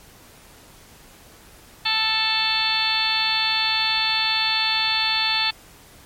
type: harmonic tone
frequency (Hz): 440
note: A4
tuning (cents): 0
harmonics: 2 / 3 / 4 / 5 / 6 / 7 / 8 / 9 / 10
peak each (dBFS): -28 / -32 / -29 / -33 / -25 / -32 / -24 / -33 / -24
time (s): 1.85-5.51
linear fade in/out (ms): 10
effects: pink hiss -48 dBFS RMS until 6.05 s + MP3 64 kbps